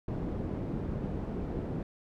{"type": "low-pass noise", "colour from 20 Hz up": "white", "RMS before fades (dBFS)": -35, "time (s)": [0.08, 1.83], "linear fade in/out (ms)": 2, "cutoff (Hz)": 270, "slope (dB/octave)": 12, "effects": []}